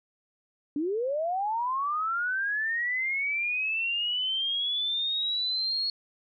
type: linear sweep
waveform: sine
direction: up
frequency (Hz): 277.2 to 4346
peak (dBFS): -26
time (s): 0.76-5.9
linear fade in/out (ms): 2
effects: none